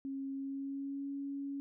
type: tone with pitch glide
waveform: sine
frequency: 271.9 to 278.9 Hz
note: C#4 to C#4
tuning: -33 to +11 cents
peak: -37 dBFS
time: 0.05-1.6 s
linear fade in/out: 0 ms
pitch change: +44 cents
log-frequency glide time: 0.33-1.09 s
effects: none